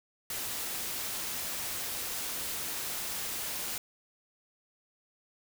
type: noise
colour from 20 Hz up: white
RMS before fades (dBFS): -36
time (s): 0.3-3.78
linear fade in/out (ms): 2
effects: none